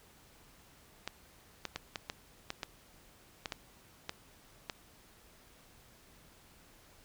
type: clicks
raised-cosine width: 0.2 ms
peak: -19 dBFS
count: 11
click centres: 1.076 / 1.653 / 1.76 / 1.958 / 2.099 / 2.504 / 2.632 / 3.458 / 3.522 / 4.094 / 4.698 s
effects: pink hiss -61 dBFS RMS until 7.04 s